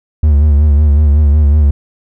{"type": "tone with vibrato", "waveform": "triangle", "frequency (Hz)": 73.8, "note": "D2", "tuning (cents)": 9, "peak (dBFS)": -3, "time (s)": [0.23, 1.71], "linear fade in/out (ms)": 5, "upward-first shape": "sine", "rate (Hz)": 5.4, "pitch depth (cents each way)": 69, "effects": []}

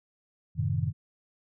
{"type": "chord", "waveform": "sine", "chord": "F# diminished seventh", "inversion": "none", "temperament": "equal", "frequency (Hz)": [92.5, 110, 130.81, 155.56], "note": ["F#2", "A2", "C3", "Eb3"], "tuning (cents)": [0, 0, 0, 0], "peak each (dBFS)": -31, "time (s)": [0.55, 0.93], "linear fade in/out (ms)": 50, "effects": []}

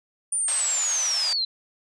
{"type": "linear sweep", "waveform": "sine", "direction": "down", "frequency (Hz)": [9397, 3999], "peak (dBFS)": -22, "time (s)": [0.32, 1.45], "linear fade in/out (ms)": 5}
{"type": "band-pass noise", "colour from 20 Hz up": "white", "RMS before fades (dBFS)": -33, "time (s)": [0.48, 1.33], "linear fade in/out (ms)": 2, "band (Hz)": [560, 9000], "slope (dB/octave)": 48}
{"effects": []}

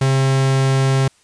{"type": "tone", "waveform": "45% pulse", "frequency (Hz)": 134, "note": "C3", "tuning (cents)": 42, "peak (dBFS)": -13, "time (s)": [0.01, 1.08], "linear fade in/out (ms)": 5, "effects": ["white hiss -55 dBFS RMS until 1.23 s", "resampled to 22050 Hz"]}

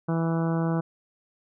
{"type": "harmonic tone", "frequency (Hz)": 164.81, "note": "E3", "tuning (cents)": 0, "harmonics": [1, 2, 3, 4, 5, 6, 7, 8, 9], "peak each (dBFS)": [-24, -30, -34, -36, -38, -40, -41, -42, -43], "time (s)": [0.08, 0.81], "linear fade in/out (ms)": 10, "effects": []}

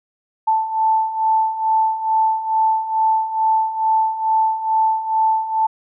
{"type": "beating tone pair", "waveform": "sine", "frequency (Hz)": [880, 882.3], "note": ["A5", "A5"], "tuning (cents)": [0, 5], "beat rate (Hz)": 2.3, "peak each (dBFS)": [-21, -16], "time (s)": [0.47, 5.67], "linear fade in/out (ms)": 10, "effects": []}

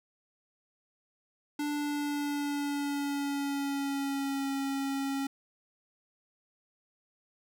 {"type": "tone with pitch glide", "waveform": "square", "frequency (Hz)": [293.7, 274], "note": ["D4", "C#4"], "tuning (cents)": [0, -20], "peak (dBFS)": -31, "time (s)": [1.59, 5.27], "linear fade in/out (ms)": 5, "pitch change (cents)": -120, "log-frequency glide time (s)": [1.7, 4.51], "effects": []}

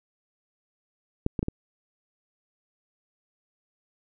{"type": "clicks", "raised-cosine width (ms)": 3, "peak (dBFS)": [-10, -14, -13, -15], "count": 4, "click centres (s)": [1.264, 1.392, 1.429, 1.484], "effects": []}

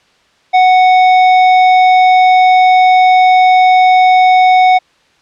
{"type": "tone with hard clipping", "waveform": "sine", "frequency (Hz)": 740, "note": "F#5", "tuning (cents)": 0, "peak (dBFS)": -6, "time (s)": [0.53, 4.79], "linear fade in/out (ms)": 20, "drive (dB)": 11, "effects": ["white hiss -51 dBFS RMS until 5.21 s", "low-pass 4000 Hz 12 dB/octave"]}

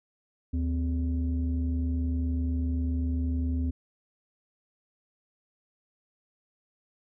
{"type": "tone pair together", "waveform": "sine", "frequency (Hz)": [75.9, 255.3], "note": ["D#2", "C4"], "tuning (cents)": [-42, -42], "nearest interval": "octave + major sixth", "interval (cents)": 2100, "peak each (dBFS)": [-25, -30], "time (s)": [0.53, 3.71], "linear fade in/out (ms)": 10, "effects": ["tanh soft clip ceiling -21 dBFS"]}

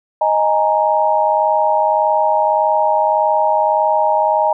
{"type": "chord", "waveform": "sine", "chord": "D# suspended fourth", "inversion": "none", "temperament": "equal", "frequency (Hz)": [622.3, 830.6, 932.3], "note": ["D#5", "G#5", "A#5"], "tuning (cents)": [0, 0, 0], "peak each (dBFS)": -16, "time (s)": [0.21, 4.53], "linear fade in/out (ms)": 5, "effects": []}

